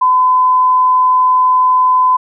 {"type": "tone", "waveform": "sine", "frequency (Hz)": 1014, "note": "B5", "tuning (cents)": 45, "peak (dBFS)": -7, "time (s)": [0.01, 2.17], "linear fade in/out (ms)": 10, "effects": []}